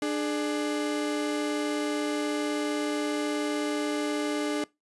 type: tone pair together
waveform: 35% pulse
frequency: 297.3 / 420 Hz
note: D4 / G#4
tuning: +21 / +19 cents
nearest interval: tritone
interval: 598 cents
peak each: -26 / -31 dBFS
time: 0.02-4.64 s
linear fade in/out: 2 ms
effects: noise-tail reverb RT60 0.2 s tail -22 dB re dry + resampled to 24000 Hz